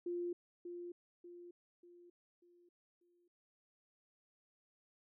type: tone with echo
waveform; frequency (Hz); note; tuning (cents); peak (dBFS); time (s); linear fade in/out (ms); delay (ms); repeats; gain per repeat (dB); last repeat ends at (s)
sine; 349.7; F4; +2; -37; 0.06-0.33; 5; 590; 5; -7; 3.28
effects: none